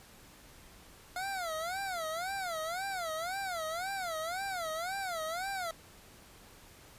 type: tone with vibrato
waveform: 25% pulse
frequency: 705 Hz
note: F5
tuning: 16 cents sharp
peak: -31 dBFS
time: 1.16-5.71 s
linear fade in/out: 2 ms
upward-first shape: sine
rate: 1.9 Hz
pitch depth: 200 cents each way
effects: pink hiss -56 dBFS RMS until 6.98 s + resampled to 32000 Hz